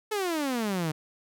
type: exponential sweep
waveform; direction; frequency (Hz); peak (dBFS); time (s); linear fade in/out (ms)
sawtooth; down; 440 to 150; -23; 0.11-0.92; 10
effects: none